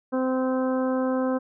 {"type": "harmonic tone", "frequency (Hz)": 258.8, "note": "C4", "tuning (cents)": -19, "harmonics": [1, 2, 3, 4, 5, 6], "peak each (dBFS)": [-24, -26, -36, -35, -38, -41], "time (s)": [0.12, 1.39], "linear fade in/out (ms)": 20, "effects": []}